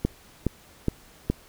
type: click train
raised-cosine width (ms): 3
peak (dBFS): -9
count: 4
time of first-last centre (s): 0.05-1.3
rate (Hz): 2.4
effects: pink hiss -53 dBFS RMS until 1.48 s